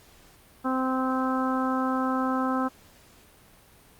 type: harmonic tone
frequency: 260 Hz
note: C4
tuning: 11 cents flat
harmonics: 1 / 2 / 3 / 4 / 5 / 6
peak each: -26 / -33 / -33 / -32 / -31 / -40 dBFS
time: 0.64-2.69 s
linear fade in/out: 20 ms
effects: pink hiss -55 dBFS RMS until 3.99 s + Opus 48 kbps